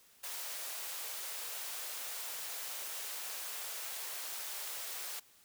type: high-pass noise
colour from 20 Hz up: white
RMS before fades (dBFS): -42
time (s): 0.23-5.2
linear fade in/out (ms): 10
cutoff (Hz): 460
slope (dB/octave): 24
effects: white hiss -64 dBFS RMS until 5.44 s